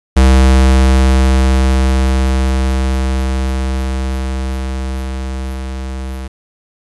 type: tone with level ramp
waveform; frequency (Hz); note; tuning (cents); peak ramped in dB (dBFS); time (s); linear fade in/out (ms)
square; 65.41; C2; 0; -5 to -22; 0.16-6.28; 10
effects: resampled to 24000 Hz + 7-bit